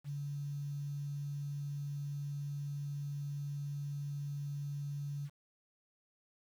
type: tone with quantisation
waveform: sine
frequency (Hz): 143.2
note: D3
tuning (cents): -43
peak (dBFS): -37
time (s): 0.04-5.3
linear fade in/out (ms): 50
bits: 10
effects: none